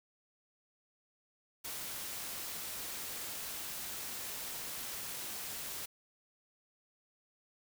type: noise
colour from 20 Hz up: white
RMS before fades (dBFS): -42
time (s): 1.64-5.86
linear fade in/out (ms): 10
effects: none